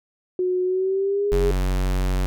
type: tone with pitch glide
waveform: sine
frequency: 365.2 to 409.9 Hz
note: F#4 to G#4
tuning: -23 to -23 cents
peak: -19 dBFS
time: 0.39-1.51 s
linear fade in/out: 2 ms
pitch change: +200 cents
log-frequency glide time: 0.64-1.29 s
type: tone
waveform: square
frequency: 46.5 Hz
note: F#1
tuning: 9 cents sharp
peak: -20 dBFS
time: 1.32-2.26 s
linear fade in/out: 0 ms
effects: none